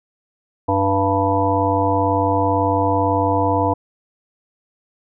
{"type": "harmonic tone", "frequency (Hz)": 98, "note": "G2", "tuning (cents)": 0, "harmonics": [1, 3, 5, 7, 9, 10], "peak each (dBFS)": [-22, -22, -22, -22, -22, -22], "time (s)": [0.68, 3.74], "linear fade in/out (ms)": 10, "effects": []}